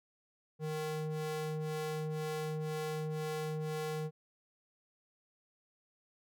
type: ring-modulated tone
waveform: square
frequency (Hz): 154.5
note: D#3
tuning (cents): -12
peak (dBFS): -33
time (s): 0.59-4.11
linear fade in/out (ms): 50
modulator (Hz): 310
effects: none